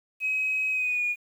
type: tone with pitch glide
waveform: sine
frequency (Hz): 2541 to 2443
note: D#7 to D#7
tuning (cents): +36 to -32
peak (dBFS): -23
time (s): 0.2-1.16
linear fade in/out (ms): 50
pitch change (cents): -68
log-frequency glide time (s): 0.71-1.04
effects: tanh soft clip ceiling -19 dBFS + 9-bit